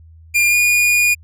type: tone with pitch glide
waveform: 45% pulse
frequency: 2405 to 2440 Hz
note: D7 to D#7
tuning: +41 to -34 cents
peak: -11 dBFS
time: 0.34-1.15 s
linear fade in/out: 20 ms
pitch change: +25 cents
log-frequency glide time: 0.49-0.55 s
effects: added 81 Hz sine -40 dBFS peak until 1.23 s